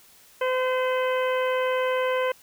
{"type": "harmonic tone", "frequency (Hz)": 512, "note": "C5", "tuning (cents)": -38, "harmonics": [1, 2, 3, 4, 5, 6], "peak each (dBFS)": [-23, -29, -33, -35, -37, -39], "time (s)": [0.41, 2.32], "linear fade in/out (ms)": 5, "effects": ["white hiss -54 dBFS RMS until 2.42 s"]}